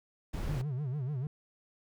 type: noise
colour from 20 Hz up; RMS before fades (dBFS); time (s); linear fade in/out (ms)
brown; -36; 0.33-0.62; 10
type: tone with vibrato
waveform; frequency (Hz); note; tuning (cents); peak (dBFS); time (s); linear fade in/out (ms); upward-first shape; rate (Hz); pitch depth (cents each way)
triangle; 137; C#3; -20; -30; 0.49-1.27; 2; sine; 6.8; 190
effects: none